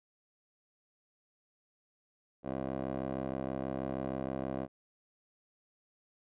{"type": "tone with band-pass filter", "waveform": "15% pulse", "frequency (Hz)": 66.3, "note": "C2", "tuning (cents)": 23, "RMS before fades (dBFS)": -37, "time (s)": [2.43, 4.68], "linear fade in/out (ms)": 50, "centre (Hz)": 470, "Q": 1.8, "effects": ["resampled to 8000 Hz"]}